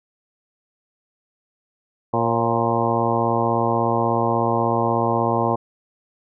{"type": "harmonic tone with a mistuned harmonic", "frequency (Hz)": 116.54, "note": "A#2", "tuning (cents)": 0, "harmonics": [1, 2, 3, 4, 5, 6, 7, 8, 9], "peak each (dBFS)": [-26, -26, -26, -26, -26, -26, -26, -26, -26], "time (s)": [2.13, 5.56], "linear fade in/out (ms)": 10, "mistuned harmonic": 5, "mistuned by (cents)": -49, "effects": []}